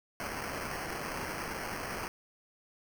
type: noise with sample-and-hold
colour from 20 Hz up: white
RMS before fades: -38 dBFS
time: 0.2-2.08 s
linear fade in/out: 0 ms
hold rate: 3675 Hz
effects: none